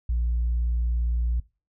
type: tone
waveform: sine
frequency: 58.8 Hz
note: A#1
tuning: 16 cents sharp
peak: -20 dBFS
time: 0.09-1.4 s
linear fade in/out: 5 ms
effects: noise-tail reverb RT60 0.3 s tail -22 dB re dry + tanh soft clip ceiling -19 dBFS